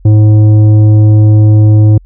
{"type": "tone with tanh clipping", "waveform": "sine", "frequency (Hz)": 106.7, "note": "G#2", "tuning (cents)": 47, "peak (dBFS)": -3, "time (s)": [0.05, 1.98], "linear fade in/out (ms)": 5, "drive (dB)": 9, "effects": ["added 44 Hz sine -34 dBFS peak until 2.05 s"]}